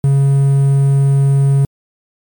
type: tone with quantisation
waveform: triangle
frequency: 138.2 Hz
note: C#3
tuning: 5 cents flat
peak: -6 dBFS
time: 0.04-1.65 s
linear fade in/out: 2 ms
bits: 6
effects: MP3 96 kbps